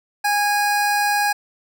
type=tone; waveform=25% pulse; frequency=823 Hz; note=G#5; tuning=16 cents flat; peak=-13 dBFS; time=0.24-1.33 s; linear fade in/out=10 ms; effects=none